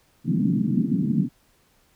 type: band-pass noise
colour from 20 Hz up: white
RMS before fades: -22 dBFS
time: 0.24-1.29 s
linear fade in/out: 50 ms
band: 140 to 270 Hz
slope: 48 dB/octave
effects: pink hiss -62 dBFS RMS until 1.95 s